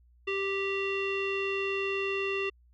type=tone with low-pass filter; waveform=square; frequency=392 Hz; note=G4; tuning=in tune; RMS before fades=-31 dBFS; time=0.27-2.5 s; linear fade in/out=10 ms; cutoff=2800 Hz; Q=5.4; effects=added 60 Hz sine -58 dBFS peak until 2.73 s